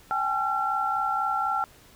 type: tone cluster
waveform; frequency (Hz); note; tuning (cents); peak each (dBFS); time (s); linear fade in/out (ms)
sine; 782 / 846 / 1360; G5 / G#5 / F6; -4 / +32 / -46; -29 / -30 / -26; 0.11-1.64; 0
effects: pink hiss -54 dBFS RMS until 1.95 s